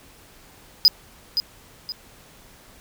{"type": "tone with echo", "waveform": "triangle", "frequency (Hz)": 4978, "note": "D#8", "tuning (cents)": 0, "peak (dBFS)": -8, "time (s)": [0.85, 0.88], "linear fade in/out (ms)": 0, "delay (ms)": 520, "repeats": 2, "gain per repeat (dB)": -9, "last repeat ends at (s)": 1.92, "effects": ["pink hiss -50 dBFS RMS until 2.8 s"]}